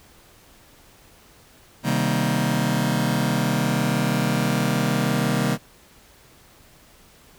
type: chord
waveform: sawtooth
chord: C minor seventh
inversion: none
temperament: just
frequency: 130.81 / 156.98 / 196.22 / 235.5 Hz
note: C3 / Eb3 / G3 / Bb3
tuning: 0 / +16 / +2 / +18 cents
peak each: -21 dBFS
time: 1.83-5.58 s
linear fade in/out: 50 ms
effects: pink hiss -52 dBFS RMS until 7.38 s